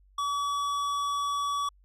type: tone with tanh clipping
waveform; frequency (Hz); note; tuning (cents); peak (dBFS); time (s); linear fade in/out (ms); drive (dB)
triangle; 1140; C#6; +48; -29; 0.18-1.69; 5; 18
effects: added 48 Hz sine -57 dBFS peak until 1.84 s